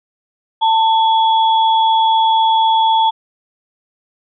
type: tone pair together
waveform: sine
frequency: 892 / 3368 Hz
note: A5 / G#7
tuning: +23 / +24 cents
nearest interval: octave + major seventh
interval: 2301 cents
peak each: -10 / -20 dBFS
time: 0.61-3.11 s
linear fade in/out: 20 ms
effects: none